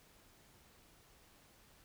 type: silence
effects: pink hiss -65 dBFS RMS until 1.84 s